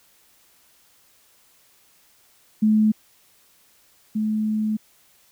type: tone pair in turn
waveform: sine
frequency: 215.4 / 215.4 Hz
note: A3 / A3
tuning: -37 / -37 cents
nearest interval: unison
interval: 0 cents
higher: neither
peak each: -14 / -20 dBFS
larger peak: first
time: 2.62-2.92 / 4.15-4.77 s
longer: second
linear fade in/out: 10 ms
effects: white hiss -58 dBFS RMS until 5.31 s